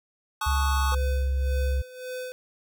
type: chord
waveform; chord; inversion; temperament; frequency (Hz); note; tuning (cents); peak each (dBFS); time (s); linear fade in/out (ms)
square; D# half-diminished seventh; second; equal with one note detuned; 866.9 / 1108.7 / 1244.5 / 1480; A5 / C#6 / D#6 / F#6; -26 / 0 / 0 / 0; -32 / -32 / -33 / -35; 0.41-0.95; 5
type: tone with pitch glide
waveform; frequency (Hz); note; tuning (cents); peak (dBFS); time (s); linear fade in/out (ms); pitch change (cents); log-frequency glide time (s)
sine; 69.2 to 67.5; C#2 to C#2; -2 to -45; -22; 0.46-1.82; 10; -43; 0.67-0.87
type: tone with tremolo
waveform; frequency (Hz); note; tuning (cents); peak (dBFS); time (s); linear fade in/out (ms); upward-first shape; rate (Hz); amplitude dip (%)
square; 506; B4; +42; -32; 0.92-2.32; 0; sine; 1.8; 75
effects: none